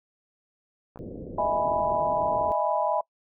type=clicks; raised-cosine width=1 ms; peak=-28 / -28 dBFS; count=2; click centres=0.959 / 0.974 s
type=low-pass noise; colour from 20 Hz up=white; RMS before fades=-38 dBFS; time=0.99-2.52 s; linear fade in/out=0 ms; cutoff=520 Hz; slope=48 dB/octave
type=chord; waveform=sine; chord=E major seventh; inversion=third; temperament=equal with one note detuned; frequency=615.1 / 659.3 / 830.6 / 987.8 Hz; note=D#5 / E5 / G#5 / B5; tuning=-20 / 0 / 0 / 0 cents; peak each=-28 dBFS; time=1.38-3.01 s; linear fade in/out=5 ms
effects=noise-tail reverb RT60 0.1 s tail -24 dB re dry